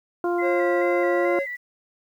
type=harmonic tone; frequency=349.2 Hz; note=F4; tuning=in tune; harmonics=1 / 2 / 3 / 4; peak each=-22 / -28 / -32 / -34 dBFS; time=0.24-1.39 s; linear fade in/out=2 ms
type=tone with vibrato; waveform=sine; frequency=2006 Hz; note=B6; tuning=26 cents sharp; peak=-29 dBFS; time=0.38-1.57 s; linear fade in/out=20 ms; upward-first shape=square; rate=2.3 Hz; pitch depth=40 cents each way
type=tone with pitch glide; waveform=triangle; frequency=538 to 552.5 Hz; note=C5 to C#5; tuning=+48 to -6 cents; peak=-21 dBFS; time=0.41-1.46 s; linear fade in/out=50 ms; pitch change=+46 cents; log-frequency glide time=0.96-1.31 s
effects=9-bit